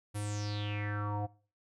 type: tone with low-pass filter sweep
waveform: square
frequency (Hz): 103.83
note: G#2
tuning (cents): 0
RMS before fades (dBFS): -36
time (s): 0.14-1.27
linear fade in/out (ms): 20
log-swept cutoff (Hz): 11000 to 700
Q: 6.8
effects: noise-tail reverb RT60 0.4 s tail -21 dB re dry